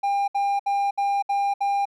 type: tone bursts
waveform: triangle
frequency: 801 Hz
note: G5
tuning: 37 cents sharp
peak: -18 dBFS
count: 6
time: 0.03-1.855 s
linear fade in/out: 10 ms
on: 250 ms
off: 65 ms
effects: none